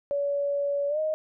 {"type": "tone with pitch glide", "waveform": "sine", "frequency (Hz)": [568, 623], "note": ["C#5", "D#5"], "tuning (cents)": [42, 2], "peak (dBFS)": -24, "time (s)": [0.11, 1.14], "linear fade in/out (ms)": 0, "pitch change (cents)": 160, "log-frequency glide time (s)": [0.88, 0.99], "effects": []}